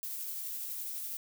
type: noise with tremolo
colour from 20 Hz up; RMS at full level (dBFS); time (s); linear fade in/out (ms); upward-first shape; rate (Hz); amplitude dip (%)
violet; -38; 0.03-1.17; 0; triangle; 12; 25
effects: none